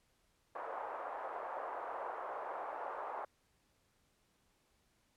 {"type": "band-pass noise", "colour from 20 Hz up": "white", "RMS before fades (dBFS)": -43, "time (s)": [0.55, 3.25], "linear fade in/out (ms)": 5, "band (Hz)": [510, 1100], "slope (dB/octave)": 24, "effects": ["pink hiss -75 dBFS RMS until 5.16 s", "low-pass 12000 Hz 12 dB/octave"]}